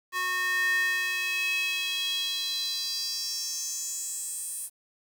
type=tone with high-pass filter sweep; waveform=square; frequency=365.8 Hz; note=F#4; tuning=20 cents flat; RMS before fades=-30 dBFS; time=0.12-4.7 s; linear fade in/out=50 ms; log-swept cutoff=1400 to 9700 Hz; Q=5.4; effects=9-bit